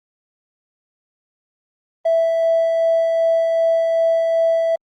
triangle tone with tremolo, 659.3 Hz, E5, in tune, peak -9 dBFS, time 2.05-4.76 s, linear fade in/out 10 ms, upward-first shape sine, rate 2.6 Hz, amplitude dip 35%, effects tanh soft clip ceiling -10 dBFS + Opus 32 kbps

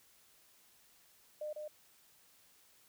sine tone with echo, 605 Hz, D#5, 49 cents flat, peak -38 dBFS, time 1.41-1.53 s, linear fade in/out 5 ms, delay 150 ms, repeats 1, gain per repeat -3 dB, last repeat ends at 1.68 s, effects white hiss -66 dBFS RMS until 2.88 s

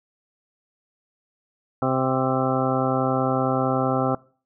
harmonic tone with a mistuned harmonic, 130.81 Hz, C3, in tune, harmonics 1 / 2 / 3 / 4 / 5 / 6 / 8 / 9 / 10, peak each -27 / -25 / -30 / -27 / -29 / -27 / -34 / -33 / -29 dBFS, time 1.82-4.15 s, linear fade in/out 2 ms, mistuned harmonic 10, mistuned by +20 cents, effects noise-tail reverb RT60 0.4 s tail -22 dB re dry

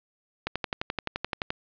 click train, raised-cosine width 0.3 ms, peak -12 dBFS, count 13, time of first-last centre 0.47-1.504 s, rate 11.6 Hz, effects resampled to 11025 Hz + 9-bit

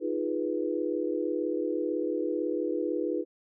sine chord, F half-diminished seventh, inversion third, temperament equal with one note detuned, 311.1 / 349.2 / 415.3 / 491 Hz, Eb4 / F4 / Ab4 / Cb5, 0 / 0 / 0 / -10 cents, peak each -32 / -32 / -34 / -33 dBFS, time 0-3.25 s, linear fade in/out 50 ms, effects none

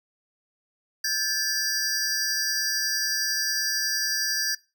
square tone cluster, 1575 / 1732 / 4736 / 5780 Hz, G6 / A6 / D8 / F#8, +8 / -28 / +14 / -41 cents, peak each -34 / -31 / -29 / -29 dBFS, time 1.04-4.55 s, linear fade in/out 5 ms, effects noise-tail reverb RT60 0.3 s tail -22 dB re dry

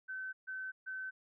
sine tone bursts, 1529 Hz, G6, 44 cents flat, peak -39 dBFS, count 3, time 0.08-1.11 s, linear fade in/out 20 ms, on 250 ms, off 140 ms, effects none

